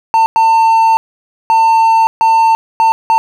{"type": "tone bursts at uneven times", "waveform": "triangle", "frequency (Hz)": 899, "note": "A5", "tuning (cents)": 37, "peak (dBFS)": -4, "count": 6, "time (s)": [[0.14, 0.26], [0.36, 0.97], [1.5, 2.07], [2.21, 2.55], [2.8, 2.92], [3.1, 3.18]], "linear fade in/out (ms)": 0, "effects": []}